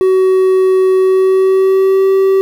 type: tone with pitch glide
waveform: triangle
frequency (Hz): 376 to 385.5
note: F#4 to G4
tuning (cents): +28 to -29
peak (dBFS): -5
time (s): 0.01-2.41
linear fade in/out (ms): 0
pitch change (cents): +43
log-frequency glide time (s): 0.96-2.07
effects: 7-bit